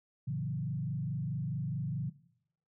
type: tone with frequency modulation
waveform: sine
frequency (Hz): 142.6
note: C#3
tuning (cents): +49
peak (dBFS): -32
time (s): 0.27-2.1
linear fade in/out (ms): 10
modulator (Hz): 24.7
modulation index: 1.1
effects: noise-tail reverb RT60 0.7 s tail -18 dB re dry